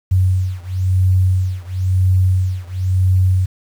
sine beating tone pair, 92.5 / 93.48 Hz, F#2 / F#2, 0 / +18 cents, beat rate 0.98 Hz, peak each -15 / -16 dBFS, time 0.11-3.46 s, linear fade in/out 10 ms, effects 7-bit

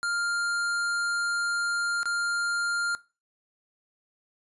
square tone with dropouts, 1400 Hz, F6, 4 cents sharp, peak -27 dBFS, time 0.03-2.95 s, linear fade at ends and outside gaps 0 ms, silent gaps 2.031-2.056 s, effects noise-tail reverb RT60 0.3 s tail -19 dB re dry + resampled to 24000 Hz

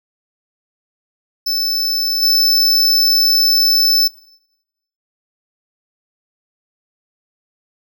square tone with level steps, 5274 Hz, E8, in tune, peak -16 / -11 dBFS, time 1.46-4.08 s, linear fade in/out 10 ms, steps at 2.22 s, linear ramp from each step 10 ms, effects noise-tail reverb RT60 0.9 s tail -21 dB re dry

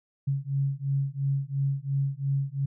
sine beating tone pair, 136.7 / 139.6 Hz, C#3 / C#3, -24 / +13 cents, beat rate 2.9 Hz, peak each -28 dBFS, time 0.27-2.66 s, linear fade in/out 10 ms, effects none

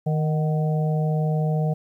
harmonic tone with a mistuned harmonic, 155.56 Hz, D#3, in tune, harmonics 1 / 3 / 4 / 5, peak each -20 / -31 / -32 / -33 dBFS, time 0.06-1.74 s, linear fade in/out 10 ms, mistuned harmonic 5, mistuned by -65 cents, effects 10-bit

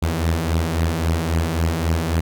sawtooth beating tone pair, 79.4 / 83.1 Hz, D#2 / E2, +36 / +15 cents, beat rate 3.7 Hz, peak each -19 / -16 dBFS, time 0.02-2.21 s, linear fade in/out 10 ms, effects none

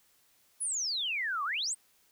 sine exponential two-way sweep, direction down then up, 10680 to 1100 to 9130 Hz, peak -30 dBFS, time 0.6-1.75 s, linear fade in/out 20 ms, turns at 1.44 s, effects white hiss -67 dBFS RMS until 2.11 s

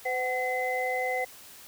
sine tone cluster, 509 / 749 / 2041 Hz, C5 / F#5 / C7, -48 / +21 / -44 cents, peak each -31 dBFS, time 0.05-1.25 s, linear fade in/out 10 ms, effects white hiss -49 dBFS RMS until 1.67 s

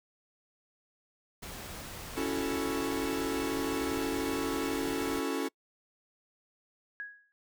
pink noise, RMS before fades -43 dBFS, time 1.42-5.2 s, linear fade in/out 10 ms
45% pulse chord, F# minor seventh, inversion second, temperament equal, 277.2 / 329.6 / 370 / 440 Hz, C#4 / E4 / F#4 / A4, 0 / 0 / 0 / 0 cents, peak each -34 / -37 / -38 / -36 dBFS, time 2.16-5.49 s, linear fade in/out 20 ms
sine tone with exponential decay, 1661.2 Hz, G#6, in tune, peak -34 dBFS, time 7-7.32 s, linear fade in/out 0 ms, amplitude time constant 69 ms
effects noise-tail reverb RT60 0.1 s tail -26 dB re dry

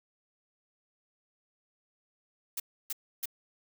blue noise bursts, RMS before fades -34 dBFS, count 3, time 2.57-3.257 s, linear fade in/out 5 ms, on 29 ms, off 300 ms, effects none

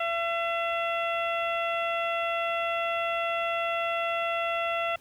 harmonic tone, 675 Hz, E5, 41 cents sharp, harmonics 1 / 2 / 3 / 4 / 5, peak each -29 / -32 / -36 / -33 / -41 dBFS, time 0-4.96 s, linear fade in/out 5 ms, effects pink hiss -58 dBFS RMS until 5 s

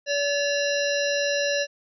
harmonic tone with a mistuned harmonic, 573 Hz, D5, 43 cents flat, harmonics 1 / 3 / 5 / 7 / 9 / 10, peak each -24 / -29 / -31 / -32 / -34 / -34 dBFS, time 0.06-1.67 s, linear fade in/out 50 ms, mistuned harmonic 5, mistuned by -58 cents, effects none

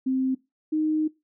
sine tone pair in turn, 261.6 / 310 Hz, C4 / D#4, 0 / -6 cents, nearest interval minor third, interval 294 cents, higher second, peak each -21 dBFS, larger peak neither, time 0.06-0.35 / 0.72-1.08 s, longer second, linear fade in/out 10 ms, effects noise-tail reverb RT60 0.2 s tail -19 dB re dry

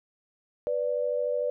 sine tone pair together, 493.9 / 587.3 Hz, B4 / D5, 0 / 0 cents, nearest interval minor third, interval 300 cents, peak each -28 dBFS, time 0.67-1.5 s, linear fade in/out 0 ms, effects none

